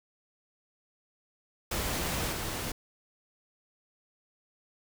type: noise with level steps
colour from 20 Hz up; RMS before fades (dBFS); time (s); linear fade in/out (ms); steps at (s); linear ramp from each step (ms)
pink; -32 / -35; 1.71-2.72; 5; 2.32; 10
effects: none